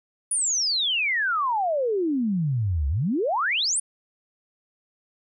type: exponential two-way sweep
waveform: sine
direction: down then up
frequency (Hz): 9956 to 66.4 to 9956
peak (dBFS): -21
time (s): 0.31-3.8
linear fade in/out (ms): 5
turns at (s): 2.88
effects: none